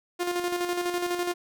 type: tone with tremolo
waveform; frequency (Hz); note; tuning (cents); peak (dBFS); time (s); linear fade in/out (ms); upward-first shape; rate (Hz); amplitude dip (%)
sawtooth; 352.6; F4; +17; -21; 0.19-1.34; 20; square; 12; 45
effects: none